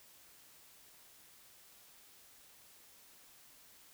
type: silence
effects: white hiss -61 dBFS RMS until 3.93 s